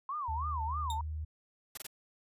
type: tone with vibrato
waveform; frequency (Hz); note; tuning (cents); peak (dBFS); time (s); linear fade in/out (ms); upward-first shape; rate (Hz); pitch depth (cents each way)
sine; 1036; C6; -17; -34; 0.09-1.01; 2; sine; 3.2; 290
type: tone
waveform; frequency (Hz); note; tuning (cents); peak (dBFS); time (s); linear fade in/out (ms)
sine; 77.4; D#2; -9; -35; 0.28-1.25; 10
type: tone with exponential decay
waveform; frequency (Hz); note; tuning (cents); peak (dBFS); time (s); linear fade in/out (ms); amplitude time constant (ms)
sawtooth; 3683; A#7; -22; -32; 0.9-0.99; 2; 19
type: noise bursts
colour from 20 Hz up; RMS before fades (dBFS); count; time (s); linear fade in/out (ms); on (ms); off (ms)
white; -41; 3; 1.75-1.868; 5; 24; 23
effects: resampled to 32000 Hz